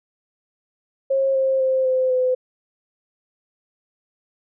sine tone with pitch steps, 539 / 531.3 / 523.7 / 516.1 / 508.7 Hz, C#5 / C5 / C5 / C5 / C5, -49 / +26 / +1 / -24 / -49 cents, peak -16 dBFS, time 1.1-2.35 s, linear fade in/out 10 ms, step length 250 ms, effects none

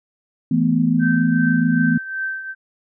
sine chord, E suspended fourth, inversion none, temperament equal, 164.81 / 220 / 246.9 Hz, E3 / A3 / B3, 0 / 0 / 0 cents, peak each -19 / -20 / -17 dBFS, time 0.51-1.98 s, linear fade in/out 5 ms
sine tone with tremolo, 1553 Hz, G6, 17 cents flat, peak -20 dBFS, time 0.99-2.55 s, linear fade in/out 50 ms, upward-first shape triangle, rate 2.6 Hz, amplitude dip 70%
effects none

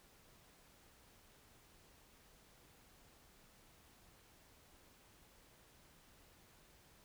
silence, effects pink hiss -66 dBFS RMS until 7.04 s

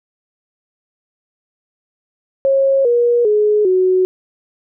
sine tone with pitch steps, 543 / 478.2 / 421.1 / 370.9 Hz, C#5 / A#4 / G#4 / F#4, -36 / +44 / +24 / +4 cents, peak -10 dBFS, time 2.45-4.05 s, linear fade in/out 0 ms, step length 400 ms, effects none

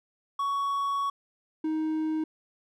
triangle tone pair in turn, 1118 / 313.7 Hz, C#6 / D#4, +14 / +14 cents, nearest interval octave + minor seventh, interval 2200 cents, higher first, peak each -24 dBFS, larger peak neither, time 0.39-1.1 / 1.64-2.24 s, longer first, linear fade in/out 5 ms, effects none

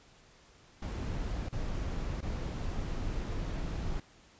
brown noise with dropouts, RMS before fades -35 dBFS, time 0.82-4 s, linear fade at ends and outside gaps 5 ms, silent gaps 1.488-1.526 / 2.208-2.226 s, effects pink hiss -60 dBFS RMS until 4.39 s + resampled to 16000 Hz

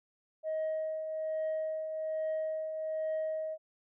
sine tone with tremolo, 630 Hz, D#5, 21 cents sharp, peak -28 dBFS, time 0.43-3.58 s, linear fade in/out 50 ms, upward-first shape triangle, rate 1.2 Hz, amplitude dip 55%, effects tanh soft clip ceiling -29 dBFS

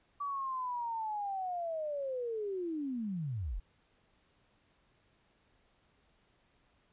sine linear sweep, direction down, 1154 to 32.7 Hz, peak -34 dBFS, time 0.2-3.6 s, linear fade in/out 10 ms, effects pink hiss -71 dBFS RMS until 6.92 s + resampled to 8000 Hz

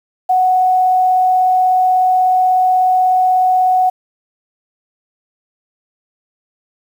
sine tone with frequency modulation, 740 Hz, F#5, in tune, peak -9 dBFS, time 0.29-3.9 s, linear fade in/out 10 ms, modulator 36.4 Hz, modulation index 0.2, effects 7-bit

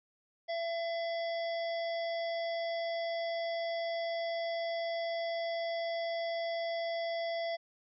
harmonic tone with a mistuned harmonic, 672 Hz, E5, 33 cents sharp, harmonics 1 / 3 / 5 / 7 / 8, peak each -33 / -43 / -47 / -50 / -51 dBFS, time 0.48-7.57 s, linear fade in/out 20 ms, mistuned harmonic 8, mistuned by -20 cents, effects none

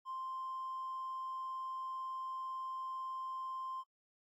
triangle tone, 1047 Hz, C6, 1 cent sharp, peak -36 dBFS, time 0.05-3.84 s, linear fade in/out 50 ms, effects tanh soft clip ceiling -36 dBFS + AAC 48 kbps

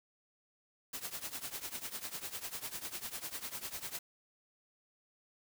white noise with tremolo, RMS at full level -39 dBFS, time 0.93-3.99 s, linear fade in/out 5 ms, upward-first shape triangle, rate 10 Hz, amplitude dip 90%, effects none

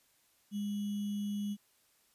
sine tone with sample-and-hold, 204.6 Hz, G#3, 26 cents flat, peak -33 dBFS, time 0.51-1.57 s, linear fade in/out 50 ms, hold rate 3150 Hz, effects white hiss -70 dBFS RMS until 2.14 s + resampled to 32000 Hz

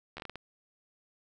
slowing click train, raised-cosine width 0.3 ms, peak -25 dBFS, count 7, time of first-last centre 0.17-0.357 s, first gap 12 ms, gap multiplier 1.38, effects none

